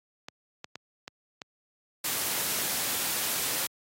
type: clicks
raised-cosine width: 0.2 ms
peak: -21 dBFS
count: 6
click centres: 0.285 / 0.644 / 0.756 / 1.079 / 1.418 / 2.086 s
type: noise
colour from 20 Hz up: white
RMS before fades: -30 dBFS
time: 2.04-3.67 s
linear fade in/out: 5 ms
effects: high-pass 100 Hz 12 dB/octave + AAC 48 kbps